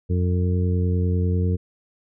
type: harmonic tone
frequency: 90.1 Hz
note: F#2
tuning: 45 cents flat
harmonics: 1 / 2 / 3 / 4 / 5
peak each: -19 / -26 / -33 / -34 / -31 dBFS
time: 0.09-1.57 s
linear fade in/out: 20 ms
effects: none